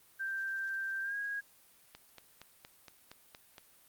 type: tone with pitch glide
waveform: sine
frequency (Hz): 1572 to 1641.6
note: G6 to G#6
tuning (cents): +4 to -21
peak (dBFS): -34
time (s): 0.19-1.41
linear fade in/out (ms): 20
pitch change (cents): +75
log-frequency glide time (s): 1.02-1.16
type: click train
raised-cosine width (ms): 0.2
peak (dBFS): -31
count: 8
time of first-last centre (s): 1.95-3.582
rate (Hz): 4.29
effects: white hiss -63 dBFS RMS until 3.88 s + Opus 32 kbps